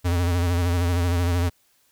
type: tone with vibrato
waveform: square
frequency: 87.31 Hz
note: F2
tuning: in tune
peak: -20 dBFS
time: 0.04-1.5 s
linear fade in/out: 20 ms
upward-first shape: sine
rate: 13 Hz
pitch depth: 53 cents each way
effects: white hiss -63 dBFS RMS until 1.91 s